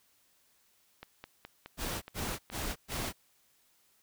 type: click train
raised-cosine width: 0.3 ms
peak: -28 dBFS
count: 10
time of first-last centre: 1.03-2.921 s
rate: 4.76 Hz
type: noise bursts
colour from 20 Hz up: pink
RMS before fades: -36 dBFS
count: 4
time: 1.77-3.13 s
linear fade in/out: 50 ms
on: 250 ms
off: 120 ms
effects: white hiss -69 dBFS RMS until 4.02 s